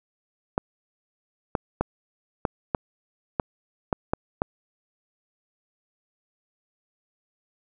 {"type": "clicks", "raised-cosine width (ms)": 1, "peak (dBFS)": -8, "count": 9, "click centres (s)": [0.579, 1.552, 1.81, 2.452, 2.748, 3.398, 3.928, 4.135, 4.419], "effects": []}